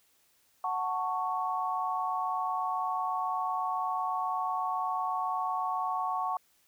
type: chord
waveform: sine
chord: F# minor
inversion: none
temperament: just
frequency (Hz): 740 / 888 / 1110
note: F#5 / A5 / C#6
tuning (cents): 0 / +16 / +2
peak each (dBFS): -33 / -35 / -32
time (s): 0.64-6.37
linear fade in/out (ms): 2
effects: white hiss -68 dBFS RMS until 6.67 s